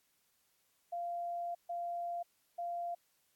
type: tone bursts at uneven times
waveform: sine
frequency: 693 Hz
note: F5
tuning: 14 cents flat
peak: -36 dBFS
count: 3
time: 0.92-1.55 / 1.69-2.23 / 2.58-2.95 s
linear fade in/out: 10 ms
effects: white hiss -75 dBFS RMS until 3.35 s + AAC 64 kbps